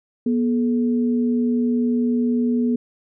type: tone pair together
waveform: sine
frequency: 241 / 430 Hz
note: B3 / A4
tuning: -42 / -40 cents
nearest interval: minor seventh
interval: 1002 cents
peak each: -17 / -27 dBFS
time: 0.26-2.76 s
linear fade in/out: 5 ms
effects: none